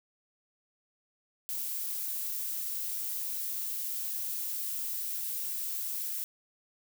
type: noise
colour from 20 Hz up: violet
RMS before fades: -35 dBFS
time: 1.49-6.24 s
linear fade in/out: 0 ms
effects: none